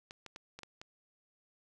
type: clicks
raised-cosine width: 0.2 ms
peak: -29 dBFS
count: 6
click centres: 0.109 / 0.263 / 0.361 / 0.59 / 0.633 / 0.815 s
effects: none